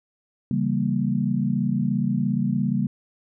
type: chord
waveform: sine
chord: C# diminished seventh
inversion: none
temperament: equal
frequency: 138.59 / 164.81 / 196 / 233.1 Hz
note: C#3 / E3 / G3 / Bb3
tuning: 0 / 0 / 0 / 0 cents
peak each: -26 / -30 / -24 / -25 dBFS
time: 0.51-2.87 s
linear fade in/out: 2 ms
effects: none